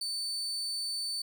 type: tone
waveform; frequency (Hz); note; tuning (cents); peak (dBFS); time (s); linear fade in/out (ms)
35% pulse; 4525; C#8; +35; -31; 0.01-1.22; 5
effects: none